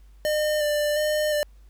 square tone with vibrato, 600 Hz, D5, 37 cents sharp, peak -22 dBFS, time 0.25-1.43 s, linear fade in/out 0 ms, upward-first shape square, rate 1.4 Hz, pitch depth 19 cents each way, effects added 50 Hz sine -47 dBFS peak until 1.69 s + pink hiss -66 dBFS RMS until 1.69 s

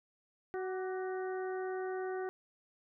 harmonic tone with a mistuned harmonic, 373.6 Hz, F#4, 17 cents sharp, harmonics 1 / 2 / 3 / 4 / 5, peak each -36 / -43 / -51 / -48 / -52 dBFS, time 0.54-2.29 s, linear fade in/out 0 ms, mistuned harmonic 3, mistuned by +69 cents, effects none

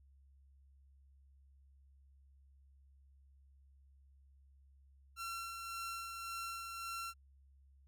sawtooth tone with tremolo, 1359 Hz, F6, 48 cents flat, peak -37 dBFS, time 5.16-7.14 s, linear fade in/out 50 ms, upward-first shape sine, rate 1.8 Hz, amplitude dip 35%, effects added 68 Hz sine -62 dBFS peak until 7.87 s

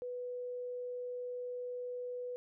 sine tone, 493.9 Hz, B4, in tune, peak -38 dBFS, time 0.02-2.36 s, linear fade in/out 0 ms, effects none

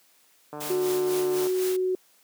click train, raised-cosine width 1 ms, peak -23 dBFS, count 141, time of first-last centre 0.53-1.47 s, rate 149 Hz
white noise with tremolo, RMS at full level -34 dBFS, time 0.6-1.77 s, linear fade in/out 10 ms, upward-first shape sine, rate 4 Hz, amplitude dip 60%
sine tone with pitch glide, 366.6 to 370.4 Hz, F#4 to F#4, -16 to +2 cents, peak -22 dBFS, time 0.7-1.95 s, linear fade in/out 2 ms, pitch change +18 cents, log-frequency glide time 1.35-1.57 s
effects white hiss -61 dBFS RMS until 2.23 s + high-pass 200 Hz 12 dB/octave

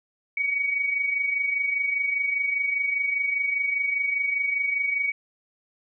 sine tone pair together, 2230 / 2255 Hz, C#7 / C#7, +10 / +29 cents, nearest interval unison, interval 19 cents, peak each -31 / -23 dBFS, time 0.37-5.12 s, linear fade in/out 5 ms, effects none

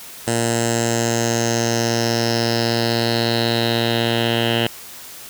10% pulse tone with low-pass filter sweep, 116.3 Hz, A#2, 4 cents flat, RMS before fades -19 dBFS, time 0.27-4.67 s, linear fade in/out 5 ms, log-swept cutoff 8500 to 3100 Hz, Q 5.2, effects white hiss -37 dBFS RMS until 5.29 s + high-pass 60 Hz 12 dB/octave

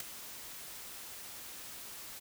white noise with ADSR envelope, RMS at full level -35 dBFS, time 0-2.2 s, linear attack 3 ms, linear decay 8 ms, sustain -12 dB, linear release 19 ms, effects none

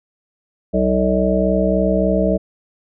harmonic tone, 63.5 Hz, B1, 49 cents sharp, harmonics 1 / 3 / 5 / 7 / 9 / 10, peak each -23 / -18 / -23 / -22 / -21 / -20 dBFS, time 0.73-2.38 s, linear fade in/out 20 ms, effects none

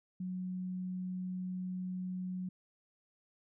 sine tone, 183.6 Hz, F#3, 13 cents flat, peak -36 dBFS, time 0.2-2.49 s, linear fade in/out 5 ms, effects none

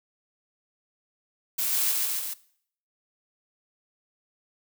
blue noise with echo, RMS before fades -27 dBFS, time 1.58-1.92 s, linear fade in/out 10 ms, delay 140 ms, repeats 3, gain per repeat -2 dB, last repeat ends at 2.34 s, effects noise-tail reverb RT60 0.6 s tail -19 dB re dry

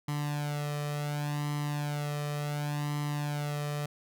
sawtooth tone with flanger, 146.9 Hz, D3, 1 cent sharp, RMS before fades -33 dBFS, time 0.08-3.86 s, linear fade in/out 5 ms, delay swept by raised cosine 0.98 to 1.63 ms, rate 0.69 Hz, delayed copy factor +0.75, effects none

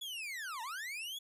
40% pulse linear two-way sweep, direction down then up, 3451 to 868 to 3451 Hz, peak -39 dBFS, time 0.01-1.19 s, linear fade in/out 10 ms, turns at 0.62 s, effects resampled to 32000 Hz

